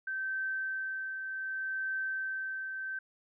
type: tone with tremolo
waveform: sine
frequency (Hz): 1549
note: G6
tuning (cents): -21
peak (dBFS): -31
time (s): 0.07-2.99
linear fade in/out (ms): 5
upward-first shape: triangle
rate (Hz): 0.66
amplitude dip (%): 45
effects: none